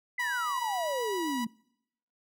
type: exponential sweep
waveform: sine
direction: down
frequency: 2038 to 217.4 Hz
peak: -30 dBFS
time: 0.18-1.47 s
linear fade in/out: 5 ms
type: tone with vibrato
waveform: sawtooth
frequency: 974 Hz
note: B5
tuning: 24 cents flat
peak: -30 dBFS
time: 0.19-1.45 s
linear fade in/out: 10 ms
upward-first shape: sine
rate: 7.5 Hz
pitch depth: 11 cents each way
effects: noise-tail reverb RT60 0.8 s tail -26 dB re dry